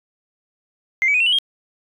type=tone with pitch steps; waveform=sine; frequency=2093 / 2282 / 2489 / 2714 / 2960 / 3228 Hz; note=C7 / C#7 / D#7 / E7 / F#7 / G#7; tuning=0 / +50 / 0 / +50 / 0 / -50 cents; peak=-13 dBFS; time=1.02-1.386 s; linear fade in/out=0 ms; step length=61 ms; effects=tanh soft clip ceiling -9 dBFS